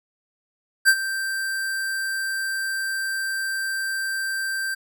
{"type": "tone with ADSR envelope", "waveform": "square", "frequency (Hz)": 1568, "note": "G6", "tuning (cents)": 0, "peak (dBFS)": -11, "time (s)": [0.85, 4.75], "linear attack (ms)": 35, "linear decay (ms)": 61, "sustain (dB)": -14, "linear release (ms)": 14, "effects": []}